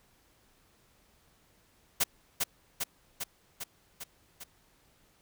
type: noise with echo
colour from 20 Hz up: white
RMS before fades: -26 dBFS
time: 2-2.04 s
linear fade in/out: 10 ms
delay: 400 ms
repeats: 6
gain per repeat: -3 dB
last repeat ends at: 4.44 s
effects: pink hiss -66 dBFS RMS until 5.21 s